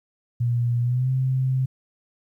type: tone with pitch glide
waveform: sine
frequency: 119.8 to 130.64 Hz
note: A#2 to C3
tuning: +48 to -2 cents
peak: -19 dBFS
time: 0.4-1.66 s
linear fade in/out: 10 ms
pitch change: +150 cents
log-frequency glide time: 0.81-1.1 s
effects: 10-bit